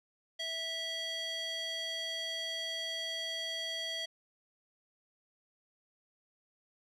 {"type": "tone with band-pass filter", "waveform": "square", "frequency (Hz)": 655, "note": "E5", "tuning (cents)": -11, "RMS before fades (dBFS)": -38, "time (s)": [0.39, 4.06], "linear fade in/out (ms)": 10, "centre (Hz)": 3500, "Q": 2.6, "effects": []}